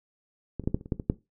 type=clicks; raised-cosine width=3 ms; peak=-19 / -29 / -12 / -12 / -30 / -28 / -13 / -21 / -9 dBFS; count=9; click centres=0.597 / 0.638 / 0.675 / 0.745 / 0.811 / 0.859 / 0.922 / 0.998 / 1.099 s; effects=noise-tail reverb RT60 0.2 s tail -17 dB re dry